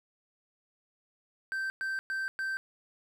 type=tone bursts; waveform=triangle; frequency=1558 Hz; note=G6; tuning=11 cents flat; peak=-29 dBFS; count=4; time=1.52-2.57 s; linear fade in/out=0 ms; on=180 ms; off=110 ms; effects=none